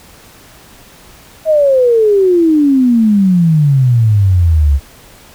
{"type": "exponential sweep", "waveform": "sine", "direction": "down", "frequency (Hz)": [645, 67.3], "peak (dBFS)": -6, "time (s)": [1.45, 4.8], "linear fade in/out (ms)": 50, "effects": ["pink hiss -40 dBFS RMS until 5.34 s"]}